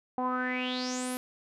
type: tone with low-pass filter sweep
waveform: sawtooth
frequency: 252.3 Hz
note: B3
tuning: 37 cents sharp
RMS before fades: -32 dBFS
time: 0.18-1.17 s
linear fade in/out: 0 ms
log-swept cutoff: 820 to 12000 Hz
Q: 8
effects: none